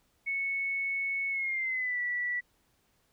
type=tone with pitch glide; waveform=sine; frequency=2208 to 1955.8 Hz; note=C#7 to B6; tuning=-7 to -17 cents; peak=-29 dBFS; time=0.26-2.41 s; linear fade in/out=20 ms; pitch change=-210 cents; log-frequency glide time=1.3-2 s; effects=pink hiss -71 dBFS RMS until 3.12 s